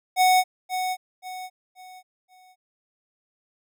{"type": "tone with echo", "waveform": "square", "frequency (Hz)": 740, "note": "F#5", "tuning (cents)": 0, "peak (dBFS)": -16, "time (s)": [0.16, 0.44], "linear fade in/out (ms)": 50, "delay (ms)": 530, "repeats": 4, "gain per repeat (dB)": -9, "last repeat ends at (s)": 2.56, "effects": []}